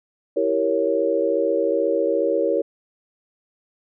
sine chord, E diminished seventh, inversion none, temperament equal, 329.6 / 392 / 466.2 / 554.4 Hz, E4 / G4 / Bb4 / Db5, 0 / 0 / 0 / 0 cents, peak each -25 / -25 / -22 / -22 dBFS, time 0.36-2.62 s, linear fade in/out 10 ms, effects none

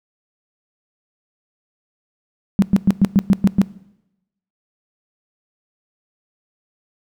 sine tone bursts, 196 Hz, G3, in tune, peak -8 dBFS, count 8, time 2.59-3.616 s, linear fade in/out 0 ms, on 32 ms, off 110 ms, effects noise-tail reverb RT60 0.9 s tail -20 dB re dry

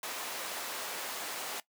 pink high-pass noise, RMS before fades -39 dBFS, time 0.03-1.6 s, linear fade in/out 2 ms, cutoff 550 Hz, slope 12 dB/octave, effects noise-tail reverb RT60 0.1 s tail -18 dB re dry

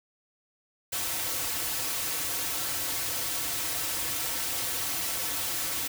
white noise with comb filter, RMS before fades -31 dBFS, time 0.92-5.88 s, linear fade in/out 10 ms, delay 4.9 ms, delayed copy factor -1, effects none

